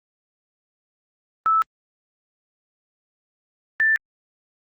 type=tone pair in turn; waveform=sine; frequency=1311 / 1770.7 Hz; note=E6 / A6; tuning=-10 / +10 cents; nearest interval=perfect fourth; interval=520 cents; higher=second; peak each=-15 dBFS; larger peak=neither; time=1.46-1.62 / 3.8-3.96 s; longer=neither; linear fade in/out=0 ms; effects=Opus 32 kbps